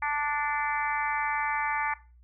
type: harmonic tone with a mistuned harmonic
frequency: 293.7 Hz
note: D4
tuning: in tune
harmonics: 3 / 4 / 5 / 6 / 7 / 8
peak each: -30 / -34 / -37 / -34 / -34 / -38 dBFS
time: 0.02-1.94 s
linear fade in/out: 5 ms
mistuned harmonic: 8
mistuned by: -34 cents
effects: noise-tail reverb RT60 0.3 s tail -17 dB re dry + added 60 Hz sine -53 dBFS peak until 2.23 s